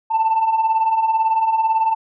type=beating tone pair; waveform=sine; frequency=874 / 892 Hz; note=A5 / A5; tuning=-12 / +23 cents; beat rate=18 Hz; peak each=-20 / -14 dBFS; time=0.1-1.95 s; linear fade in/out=20 ms; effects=tanh soft clip ceiling -11 dBFS